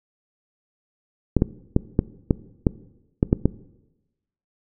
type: clicks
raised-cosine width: 3 ms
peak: -3 dBFS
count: 9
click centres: 1.367 / 1.421 / 1.764 / 1.991 / 2.308 / 2.668 / 3.229 / 3.329 / 3.456 s
effects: noise-tail reverb RT60 1.0 s tail -19 dB re dry